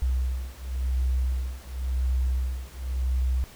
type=beating tone pair; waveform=sine; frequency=63.3 / 64.23 Hz; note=B1 / C2; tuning=+43 / -31 cents; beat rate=0.93 Hz; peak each=-27 dBFS; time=0.02-3.44 s; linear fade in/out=0 ms; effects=pink hiss -49 dBFS RMS until 3.55 s